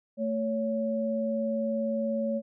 sine tone pair together, 223 / 560 Hz, A3 / C#5, +23 / +18 cents, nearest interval octave + major third, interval 1595 cents, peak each -29 / -29 dBFS, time 0.17-2.42 s, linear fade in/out 50 ms, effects none

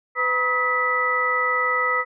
sine tone cluster, 502 / 958 / 1272 / 1973 Hz, B4 / A#5 / D#6 / B6, +28 / +47 / +38 / -2 cents, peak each -28 / -31 / -22 / -22 dBFS, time 0.15-2.05 s, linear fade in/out 50 ms, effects none

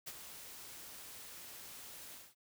white noise with ADSR envelope, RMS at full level -43 dBFS, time 0.06-2.35 s, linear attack 18 ms, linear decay 40 ms, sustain -8 dB, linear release 210 ms, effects none

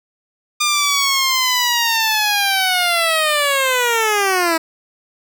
10% pulse linear sweep, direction down, 1211 to 319.5 Hz, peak -6 dBFS, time 0.6-4.58 s, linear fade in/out 10 ms, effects none

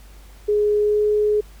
sine tone with pitch glide, 417.5 to 420.6 Hz, G#4 to G#4, +9 to +22 cents, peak -15 dBFS, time 0.48-1.41 s, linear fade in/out 10 ms, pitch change +13 cents, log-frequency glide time 0.81-1.02 s, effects added 50 Hz sine -41 dBFS peak until 1.6 s + pink hiss -51 dBFS RMS until 1.6 s

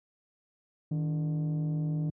sine tone with frequency modulation, 156 Hz, D#3, 5 cents sharp, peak -24 dBFS, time 0.91-2.1 s, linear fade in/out 5 ms, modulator 133 Hz, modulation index 0.53, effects tanh soft clip ceiling -26 dBFS + high-pass 100 Hz 12 dB/octave

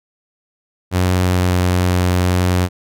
sawtooth tone with pitch glide, 91.1 to 90.16 Hz, F#2 to F#2, -26 to -44 cents, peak -9 dBFS, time 0.91-2.69 s, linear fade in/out 50 ms, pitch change -18 cents, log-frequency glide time 1.22-1.67 s, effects none

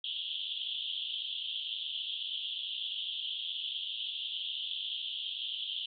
white band-pass noise, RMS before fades -38 dBFS, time 0.04-5.86 s, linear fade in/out 5 ms, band 3000 to 3500 Hz, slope 96 dB/octave, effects none

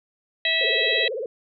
harmonic tone, 650 Hz, E5, 24 cents flat, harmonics 1 / 3 / 4 / 5 / 6, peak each -31 / -24 / -26 / -27 / -24 dBFS, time 0.45-1.08 s, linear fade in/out 2 ms
sine tone with vibrato, 480.3 Hz, B4, 48 cents flat, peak -26 dBFS, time 0.61-1.26 s, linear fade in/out 2 ms, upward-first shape triangle, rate 18 Hz, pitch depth 280 cents each way
effects none

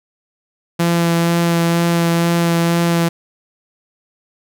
sawtooth tone with vibrato, 169.4 Hz, E3, 48 cents sharp, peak -9 dBFS, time 0.79-3.09 s, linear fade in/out 10 ms, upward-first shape sine, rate 2.1 Hz, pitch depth 11 cents each way, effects none

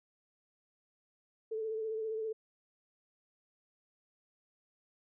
sine tone with vibrato, 440 Hz, A4, in tune, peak -34 dBFS, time 1.51-2.33 s, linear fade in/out 10 ms, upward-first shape triangle, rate 15 Hz, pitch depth 38 cents each way, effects none

